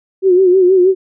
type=tone with vibrato; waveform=sine; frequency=370 Hz; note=F#4; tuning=in tune; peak=-6 dBFS; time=0.22-0.95 s; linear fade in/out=50 ms; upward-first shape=sine; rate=6.3 Hz; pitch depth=72 cents each way; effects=none